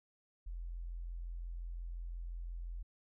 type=tone; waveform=sine; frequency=42.85 Hz; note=F1; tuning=32 cents flat; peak=-40 dBFS; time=0.46-2.83 s; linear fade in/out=10 ms; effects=none